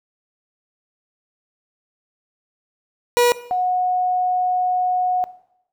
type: tone pair in turn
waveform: 30% pulse / sine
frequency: 483.5 / 730.3 Hz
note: B4 / F#5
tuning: -37 / -23 cents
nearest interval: perfect fifth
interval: 714 cents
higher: second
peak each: -10 / -17 dBFS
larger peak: first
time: 3.17-3.32 / 3.51-5.24 s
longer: second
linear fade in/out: 0 ms
effects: noise-tail reverb RT60 0.8 s tail -17 dB re dry